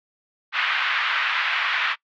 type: band-pass noise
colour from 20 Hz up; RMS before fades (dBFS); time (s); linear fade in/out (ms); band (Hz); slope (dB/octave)
pink; -23; 0.52-1.96; 50; 1200 to 3200; 24
effects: noise-tail reverb RT60 0.1 s tail -23 dB re dry + low-pass 5000 Hz 12 dB/octave